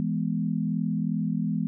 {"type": "chord", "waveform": "sine", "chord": "E major", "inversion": "none", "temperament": "equal", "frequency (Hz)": [164.81, 207.7, 246.9], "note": ["E3", "G#3", "B3"], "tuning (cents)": [0, 0, 0], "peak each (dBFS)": [-28, -28, -30], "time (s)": [0, 1.67], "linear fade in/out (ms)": 0, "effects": []}